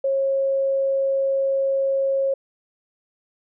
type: tone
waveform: sine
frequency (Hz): 543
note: C#5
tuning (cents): -36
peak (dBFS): -18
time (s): 0.04-2.34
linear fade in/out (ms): 5
effects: none